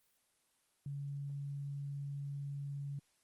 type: tone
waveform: sine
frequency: 141.3 Hz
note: C#3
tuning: 34 cents sharp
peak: -39 dBFS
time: 0.86-2.99 s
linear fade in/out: 2 ms
effects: white hiss -75 dBFS RMS until 3.23 s + Opus 24 kbps